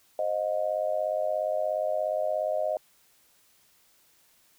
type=tone with amplitude modulation; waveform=sine; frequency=621 Hz; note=D#5; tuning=3 cents flat; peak=-21 dBFS; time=0.19-2.77 s; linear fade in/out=2 ms; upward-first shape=sine; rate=97 Hz; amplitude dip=95%; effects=white hiss -63 dBFS RMS until 4.58 s